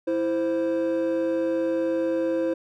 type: tone pair together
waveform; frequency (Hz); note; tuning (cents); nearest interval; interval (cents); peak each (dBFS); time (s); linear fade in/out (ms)
triangle; 329.6 / 521.2; E4 / C5; 0 / -7; minor sixth; 793; -22; 0.07-2.54; 10
effects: tanh soft clip ceiling -15 dBFS